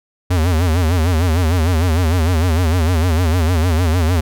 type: tone with vibrato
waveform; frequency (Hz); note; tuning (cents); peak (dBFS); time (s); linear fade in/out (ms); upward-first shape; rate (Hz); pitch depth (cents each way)
square; 84.4; E2; +41; -13; 0.3-4.21; 10; sine; 6.6; 150
effects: none